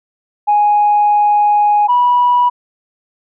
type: tone pair in turn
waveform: sine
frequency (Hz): 830.6 / 976.9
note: G#5 / B5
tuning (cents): 0 / -19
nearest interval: minor third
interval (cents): 281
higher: second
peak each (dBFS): -7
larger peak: neither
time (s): 0.47-1.88 / 1.88-2.5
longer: first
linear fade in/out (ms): 20
effects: tanh soft clip ceiling -4 dBFS